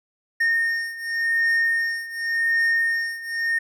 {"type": "beating tone pair", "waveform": "triangle", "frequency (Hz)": [1836, 1836.89], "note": ["A#6", "A#6"], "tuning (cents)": [-27, -26], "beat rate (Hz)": 0.89, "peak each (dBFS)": [-20, -23], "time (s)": [0.4, 3.59], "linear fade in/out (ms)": 10, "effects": []}